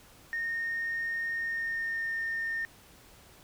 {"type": "tone with pitch glide", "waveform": "sine", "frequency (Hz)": [1841, 1820.9], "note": ["A#6", "A#6"], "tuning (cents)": [-22, -41], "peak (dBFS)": -29, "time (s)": [0.33, 2.65], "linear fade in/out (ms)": 0, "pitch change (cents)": -19, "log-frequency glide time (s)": [1.33, 2.11], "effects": ["tanh soft clip ceiling -26 dBFS", "pink hiss -56 dBFS RMS until 3.43 s"]}